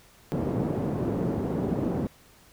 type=band-pass noise; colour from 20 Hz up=pink; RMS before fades=-28 dBFS; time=0.32-2.07 s; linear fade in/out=0 ms; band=140 to 420 Hz; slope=12 dB/octave; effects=pink hiss -56 dBFS RMS until 2.52 s